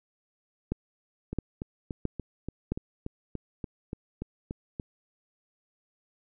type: two click trains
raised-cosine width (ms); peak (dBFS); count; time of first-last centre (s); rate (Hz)
3; -21 / -15; 13 / 4; 1.33-4.798 / 0.72-2.72; 3.46 / 1.5
effects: none